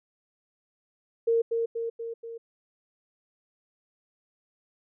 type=tone with echo; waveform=sine; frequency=460.5 Hz; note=A#4; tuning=21 cents flat; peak=-20 dBFS; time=1.27-1.42 s; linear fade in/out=10 ms; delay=240 ms; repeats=4; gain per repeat=-4 dB; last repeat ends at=2.38 s; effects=none